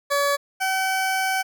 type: tone pair in turn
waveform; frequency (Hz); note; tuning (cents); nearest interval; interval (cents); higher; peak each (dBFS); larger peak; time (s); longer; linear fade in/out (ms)
20% pulse; 568 / 761.9; C#5 / G5; +42 / -49; perfect fourth; 509; second; -14 / -16; first; 0.1-0.37 / 0.6-1.43; second; 20
effects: none